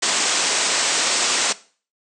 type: low-pass noise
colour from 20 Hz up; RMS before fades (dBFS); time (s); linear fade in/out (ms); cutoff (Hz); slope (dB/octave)
white; -20; 0.02-1.53; 10; 8500; 96
effects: noise-tail reverb RT60 0.4 s tail -18 dB re dry + high-pass 300 Hz 12 dB/octave